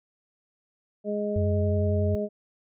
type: harmonic tone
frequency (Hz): 207.7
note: G#3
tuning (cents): 0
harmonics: 1 / 2 / 3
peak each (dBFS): -30 / -30 / -30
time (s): 1.04-2.29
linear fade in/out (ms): 50
type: tone with vibrato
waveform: sine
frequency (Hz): 92.2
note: F#2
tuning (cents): -6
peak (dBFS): -23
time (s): 1.36-2.15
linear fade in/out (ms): 0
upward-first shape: triangle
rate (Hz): 11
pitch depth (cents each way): 56
effects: none